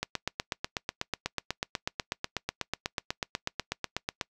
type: click train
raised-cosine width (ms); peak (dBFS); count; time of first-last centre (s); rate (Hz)
0.2; -12; 35; 0.03-4.212; 8.13
effects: noise-tail reverb RT60 0.1 s tail -24 dB re dry